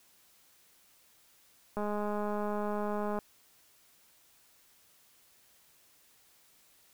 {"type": "click train", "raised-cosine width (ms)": 1, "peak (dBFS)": -22, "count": 296, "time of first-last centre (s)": [1.77, 3.188], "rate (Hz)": 208, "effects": ["white hiss -64 dBFS RMS until 6.93 s"]}